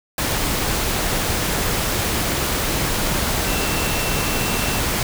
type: tone in noise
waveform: sine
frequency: 2692 Hz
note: E7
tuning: 36 cents sharp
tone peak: -30 dBFS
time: 3.47-4.79 s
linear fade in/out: 2 ms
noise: pink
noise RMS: -21 dBFS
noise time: 0.18-5.03 s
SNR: -12 dB
effects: none